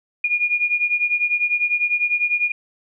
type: beating tone pair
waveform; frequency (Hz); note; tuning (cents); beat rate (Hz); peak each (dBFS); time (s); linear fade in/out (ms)
sine; 2432 / 2442; D#7 / D#7; -40 / -33; 10; -19 / -22; 0.24-2.52; 5
effects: none